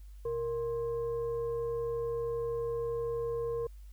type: tone with frequency modulation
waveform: sine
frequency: 466.2 Hz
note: A#4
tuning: in tune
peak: -31 dBFS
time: 0.25-3.67 s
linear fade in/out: 5 ms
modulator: 587 Hz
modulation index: 0.36
effects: added 50 Hz sine -46 dBFS peak until 3.92 s + white hiss -69 dBFS RMS until 3.92 s